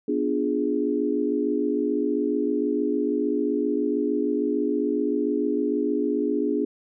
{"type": "chord", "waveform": "sine", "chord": "B diminished seventh", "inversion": "none", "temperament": "equal", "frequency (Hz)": [246.9, 293.7, 349.2, 415.3], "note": ["B3", "D4", "F4", "Ab4"], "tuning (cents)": [0, 0, 0, 0], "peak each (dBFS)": [-28, -25, -30, -26], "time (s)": [0.08, 6.65], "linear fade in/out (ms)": 5, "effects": []}